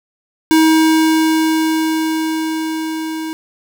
square tone with level ramp, 318.3 Hz, D#4, 39 cents sharp, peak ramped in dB -8 to -22 dBFS, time 0.51-3.33 s, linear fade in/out 0 ms, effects none

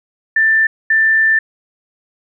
sine tone bursts at uneven times, 1776 Hz, A6, 16 cents sharp, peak -9 dBFS, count 2, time 0.36-0.67 / 0.9-1.39 s, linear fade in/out 5 ms, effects none

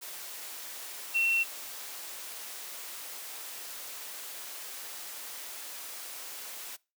sine tone in noise, 2713 Hz, E7, 49 cents sharp, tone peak -24 dBFS, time 1.14-1.44 s, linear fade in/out 20 ms, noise white, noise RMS -42 dBFS, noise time 0.01-6.77 s, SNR +15 dB, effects noise-tail reverb RT60 0.3 s tail -24 dB re dry + high-pass 400 Hz 12 dB/octave

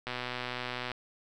click train, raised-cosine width 0.3 ms, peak -19 dBFS, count 106, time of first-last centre 0.07-0.917 s, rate 124 Hz, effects none

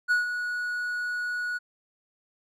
triangle tone with ADSR envelope, 1462 Hz, F#6, 21 cents flat, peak -17 dBFS, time 0.08-1.59 s, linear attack 32 ms, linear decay 140 ms, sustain -9 dB, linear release 24 ms, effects none

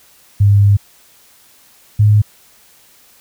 sine tone pair in turn, 101.1 / 105.14 Hz, G#2 / G#2, -46 / +22 cents, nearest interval minor second, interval 68 cents, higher second, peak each -6 dBFS, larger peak neither, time 0.4-0.77 / 1.99-2.22 s, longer first, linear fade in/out 10 ms, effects white hiss -48 dBFS RMS until 3.2 s

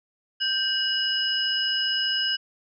sine tone cluster, 1568 / 2915 / 5070 Hz, G6 / F#7 / D#8, 0 / -26 / +32 cents, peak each -29 / -25 / -27 dBFS, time 0.4-2.37 s, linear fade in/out 20 ms, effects none

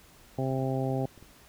harmonic tone, 132.2 Hz, C3, 18 cents sharp, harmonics 1 / 2 / 3 / 4 / 5 / 6, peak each -30 / -33 / -35 / -36 / -37 / -38 dBFS, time 0.38-1.06 s, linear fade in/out 5 ms
clicks, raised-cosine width 3 ms, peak -37 dBFS, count 7, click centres 0.514 / 0.584 / 0.631 / 0.905 / 1.055 / 1.177 / 1.226 s
effects pink hiss -56 dBFS RMS until 1.48 s

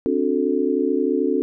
sine chord, D dominant seventh, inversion third, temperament just, 264.3 / 293.7 / 367.1 / 440.5 Hz, C4 / D4 / F#4 / A4, +18 / 0 / -14 / +2 cents, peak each -23 dBFS, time 0.06-1.42 s, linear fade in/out 0 ms, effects none

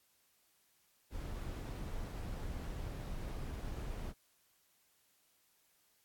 brown noise, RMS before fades -42 dBFS, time 1.1-4.14 s, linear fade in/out 50 ms, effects white hiss -73 dBFS RMS until 6.04 s + AAC 64 kbps

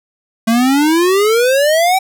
square exponential sweep, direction up, 221.4 to 777 Hz, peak -10 dBFS, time 0.47-1.99 s, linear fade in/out 10 ms, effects none

